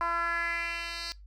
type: tone with band-pass filter sweep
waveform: 10% pulse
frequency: 338.8 Hz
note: E4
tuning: 48 cents sharp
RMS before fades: -32 dBFS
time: 0.01-1.12 s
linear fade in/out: 0 ms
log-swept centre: 1100 to 4400 Hz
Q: 3.2
effects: noise-tail reverb RT60 0.2 s tail -22 dB re dry + added 50 Hz sine -47 dBFS peak until 1.26 s